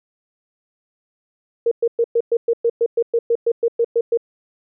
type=tone bursts; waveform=sine; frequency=466.2 Hz; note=A#4; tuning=in tune; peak=-13 dBFS; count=16; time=1.66-4.174 s; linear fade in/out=5 ms; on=54 ms; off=110 ms; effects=none